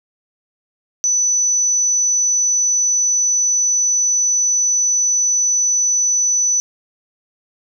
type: tone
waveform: sine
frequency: 5980 Hz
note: F#8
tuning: 17 cents sharp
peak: -13 dBFS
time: 1.04-6.6 s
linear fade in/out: 0 ms
effects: none